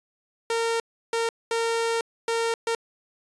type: tone bursts at uneven times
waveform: sawtooth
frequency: 459.2 Hz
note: A#4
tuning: 26 cents flat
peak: -19 dBFS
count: 5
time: 0.5-0.8 / 1.13-1.29 / 1.51-2.01 / 2.28-2.54 / 2.67-2.75 s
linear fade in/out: 2 ms
effects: resampled to 22050 Hz